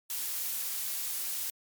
blue noise, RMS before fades -34 dBFS, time 0.1-1.5 s, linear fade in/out 0 ms, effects MP3 96 kbps

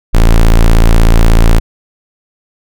square tone, 28.21 Hz, A0, 44 cents sharp, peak -3 dBFS, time 0.13-1.6 s, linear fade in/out 20 ms, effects none

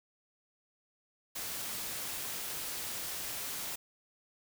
white noise, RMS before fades -39 dBFS, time 1.35-3.76 s, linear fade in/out 10 ms, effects none

